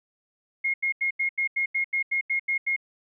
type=tone bursts; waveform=sine; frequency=2149 Hz; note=C7; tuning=46 cents sharp; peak=-22 dBFS; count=12; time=0.64-2.764 s; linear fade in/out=10 ms; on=100 ms; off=84 ms; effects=none